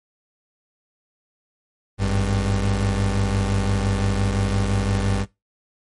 30% pulse tone pair together, 51.91 / 98 Hz, G#1 / G2, 0 / 0 cents, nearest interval major seventh, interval 1100 cents, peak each -20 / -18 dBFS, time 1.98-5.26 s, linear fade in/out 50 ms, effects noise-tail reverb RT60 0.2 s tail -20 dB re dry + MP3 48 kbps

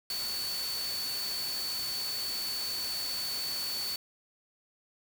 sine tone in noise, 4468 Hz, C#8, 13 cents sharp, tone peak -33 dBFS, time 0.1-3.96 s, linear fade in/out 2 ms, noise white, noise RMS -39 dBFS, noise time 0.1-3.96 s, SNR +3 dB, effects none

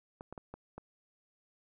clicks, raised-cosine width 1 ms, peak -30 dBFS, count 5, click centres 0.209 / 0.326 / 0.378 / 0.54 / 0.78 s, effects none

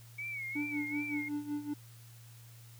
sine tone with vibrato, 2236 Hz, C#7, 14 cents sharp, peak -37 dBFS, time 0.18-1.29 s, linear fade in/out 10 ms, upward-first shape sine, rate 2.6 Hz, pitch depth 89 cents each way
triangle tone with tremolo, 293.7 Hz, D4, in tune, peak -30 dBFS, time 0.55-1.74 s, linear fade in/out 10 ms, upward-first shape sine, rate 5.3 Hz, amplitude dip 75%
effects added 116 Hz sine -52 dBFS peak until 2.79 s + white hiss -60 dBFS RMS until 2.79 s

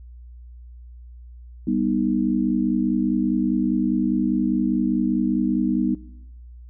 sine chord, G augmented, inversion none, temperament equal with one note detuned, 196 / 246.2 / 311.1 Hz, G3 / B3 / D#4, 0 / -5 / 0 cents, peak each -24 / -22 / -24 dBFS, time 1.67-5.95 s, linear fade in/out 5 ms, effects noise-tail reverb RT60 1.0 s tail -21 dB re dry + added 60 Hz sine -39 dBFS peak until 6.69 s

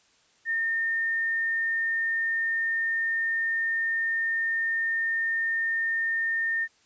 sine tone, 1820 Hz, A#6, 42 cents flat, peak -24 dBFS, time 0.45-6.68 s, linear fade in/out 50 ms, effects white hiss -63 dBFS RMS until 6.85 s + resampled to 16000 Hz

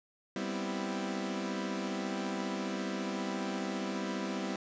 sawtooth chord, C major seventh, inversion second, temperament equal, 196 / 246.9 / 261.6 / 329.6 Hz, G3 / B3 / C4 / E4, 0 / 0 / 0 / 0 cents, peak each -33 / -37 / -37 / -36 dBFS, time 0.36-4.56 s, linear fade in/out 2 ms, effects resampled to 16000 Hz + 11-bit

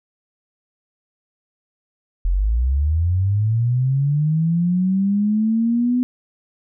sine linear sweep, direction up, 40.93 to 251.3 Hz, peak -15 dBFS, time 2.25-6.03 s, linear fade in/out 0 ms, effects none

